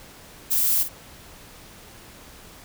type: noise with echo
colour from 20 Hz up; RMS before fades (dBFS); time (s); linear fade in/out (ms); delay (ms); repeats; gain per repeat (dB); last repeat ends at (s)
violet; -21; 0.5-0.84; 20; 51; 1; -10; 0.891
effects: pink hiss -46 dBFS RMS until 2.64 s